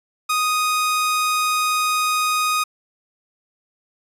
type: tone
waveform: sawtooth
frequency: 1244.5 Hz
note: D#6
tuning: in tune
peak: -14 dBFS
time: 0.29-2.64 s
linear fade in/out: 10 ms
effects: resampled to 32000 Hz